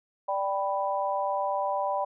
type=chord; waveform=sine; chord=G major; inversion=second; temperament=equal; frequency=587.3 / 784 / 987.8 Hz; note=D5 / G5 / B5; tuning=0 / 0 / 0 cents; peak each=-30 dBFS; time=0.28-2.05 s; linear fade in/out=10 ms; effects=none